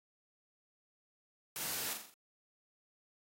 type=noise with echo; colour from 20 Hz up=white; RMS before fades=-40 dBFS; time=1.56-1.93 s; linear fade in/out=0 ms; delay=42 ms; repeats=5; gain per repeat=-5 dB; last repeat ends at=2.14 s; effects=high-pass 100 Hz 12 dB/octave + AAC 48 kbps